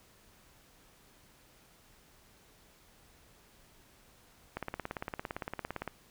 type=click train; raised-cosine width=0.5 ms; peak=-21 dBFS; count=24; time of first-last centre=4.57-5.877 s; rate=17.6 Hz; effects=pink hiss -62 dBFS RMS until 6.1 s